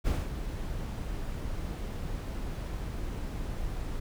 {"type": "noise with ADSR envelope", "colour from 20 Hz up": "brown", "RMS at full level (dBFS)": -26, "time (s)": [0.04, 4], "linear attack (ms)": 31, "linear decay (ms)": 190, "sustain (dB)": -9, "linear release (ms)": 8, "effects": []}